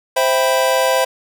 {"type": "chord", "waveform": "square", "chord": "C major seventh", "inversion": "none", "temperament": "equal", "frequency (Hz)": [523.3, 659.3, 784, 987.8], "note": ["C5", "E5", "G5", "B5"], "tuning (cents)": [0, 0, 0, 0], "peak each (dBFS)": [-17, -20, -23, -21], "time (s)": [0.16, 1.05], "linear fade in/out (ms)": 10, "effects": []}